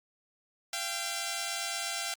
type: tone pair together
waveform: 5% pulse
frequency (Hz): 684.9 / 784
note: F5 / G5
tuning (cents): -34 / 0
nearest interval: major second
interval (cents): 234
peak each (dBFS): -24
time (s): 0.73-2.14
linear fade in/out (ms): 2
effects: Opus 48 kbps